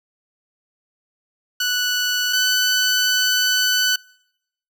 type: tone pair in turn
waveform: 15% pulse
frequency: 1481 / 1499.1 Hz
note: F#6 / F#6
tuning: +1 / +22 cents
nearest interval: unison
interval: 21 cents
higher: second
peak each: -12 / -9 dBFS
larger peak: second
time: 1.6-2.33 / 2.33-3.96 s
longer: second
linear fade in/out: 5 ms
effects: noise-tail reverb RT60 0.8 s tail -26 dB re dry